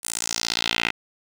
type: tone with band-pass filter sweep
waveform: 10% pulse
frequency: 57.3 Hz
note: A#1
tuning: 29 cents flat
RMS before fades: -26 dBFS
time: 0.03-0.91 s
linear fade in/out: 10 ms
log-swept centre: 9900 to 2400 Hz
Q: 2.5
effects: none